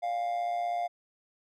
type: tone with amplitude modulation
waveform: triangle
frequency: 701 Hz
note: F5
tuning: 6 cents sharp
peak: -24 dBFS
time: 0.02-0.88 s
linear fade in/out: 20 ms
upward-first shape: sine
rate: 116 Hz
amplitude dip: 55%
effects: none